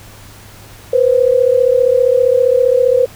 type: tone pair together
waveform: sine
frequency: 486.7 / 521.8 Hz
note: B4 / C5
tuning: -25 / -5 cents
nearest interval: minor second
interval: 120 cents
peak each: -11 dBFS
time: 0.93-3.06 s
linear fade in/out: 5 ms
effects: added 103 Hz sine -40 dBFS peak until 3.15 s + pink hiss -39 dBFS RMS until 3.15 s